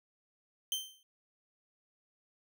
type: tone with exponential decay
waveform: sawtooth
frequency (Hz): 3115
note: G7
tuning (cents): -12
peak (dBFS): -26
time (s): 0.72-1.03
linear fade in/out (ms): 1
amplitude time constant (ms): 66
effects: none